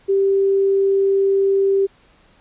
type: tone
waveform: sine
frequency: 391.6 Hz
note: G4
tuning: 2 cents flat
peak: -13 dBFS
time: 0.08-1.87 s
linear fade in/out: 20 ms
effects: pink hiss -54 dBFS RMS until 2.4 s + resampled to 8000 Hz